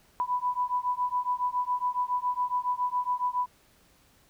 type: beating tone pair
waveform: sine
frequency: 987.8 / 995 Hz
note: B5 / B5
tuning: 0 / +13 cents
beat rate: 7.2 Hz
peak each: -29 dBFS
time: 0.2-3.46 s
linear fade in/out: 0 ms
effects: pink hiss -62 dBFS RMS until 4.29 s